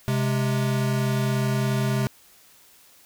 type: tone pair together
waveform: square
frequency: 130.84 / 207.7 Hz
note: C3 / G#3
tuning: 0 / 0 cents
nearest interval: minor sixth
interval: 800 cents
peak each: -23 / -28 dBFS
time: 0.08-2.07 s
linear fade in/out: 0 ms
effects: white hiss -54 dBFS RMS until 3.05 s